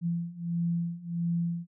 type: beating tone pair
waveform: sine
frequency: 169.4 / 170.9 Hz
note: E3 / F3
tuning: +48 / -37 cents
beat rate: 1.5 Hz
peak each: -32 / -30 dBFS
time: 0.01-1.67 s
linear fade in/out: 50 ms
effects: none